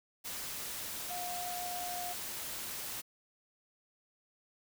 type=tone in noise; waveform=sine; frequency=713 Hz; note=F5; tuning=36 cents sharp; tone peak=-39 dBFS; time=1.09-2.14 s; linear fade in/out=20 ms; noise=white; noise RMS=-41 dBFS; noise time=0.24-3.02 s; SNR=-1 dB; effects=none